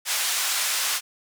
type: band-pass noise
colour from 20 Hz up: white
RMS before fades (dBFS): -25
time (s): 0.05-1.01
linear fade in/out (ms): 50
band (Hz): 950 to 9400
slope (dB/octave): 12
effects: none